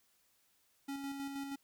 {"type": "tone with tremolo", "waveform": "square", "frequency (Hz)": 277.2, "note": "C#4", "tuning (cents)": 0, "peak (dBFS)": -39, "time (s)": [0.88, 1.56], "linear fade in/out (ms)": 10, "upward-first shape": "square", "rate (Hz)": 6.3, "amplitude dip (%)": 35, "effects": ["white hiss -73 dBFS RMS until 1.63 s"]}